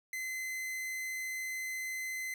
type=tone; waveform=45% pulse; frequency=2049 Hz; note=C7; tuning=37 cents flat; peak=-36 dBFS; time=0.13-2.34 s; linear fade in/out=2 ms; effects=none